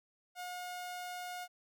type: tone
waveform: sawtooth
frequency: 719 Hz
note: F#5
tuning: 50 cents flat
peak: -37 dBFS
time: 0.35-1.48 s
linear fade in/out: 50 ms
effects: none